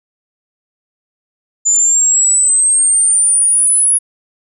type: exponential sweep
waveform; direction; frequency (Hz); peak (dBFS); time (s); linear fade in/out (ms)
sine; up; 7040 to 10430; -8; 1.65-3.99; 20
effects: none